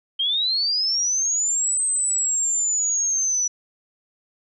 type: linear two-way sweep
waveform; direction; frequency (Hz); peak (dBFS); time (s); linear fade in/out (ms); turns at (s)
sine; up then down; 3136 to 8280 to 5880; -19; 0.19-3.48; 10; 1.84
effects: none